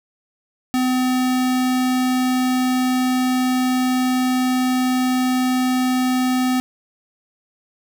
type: tone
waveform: square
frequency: 254.6 Hz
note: C4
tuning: 47 cents flat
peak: -17 dBFS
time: 0.74-6.6 s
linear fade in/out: 0 ms
effects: none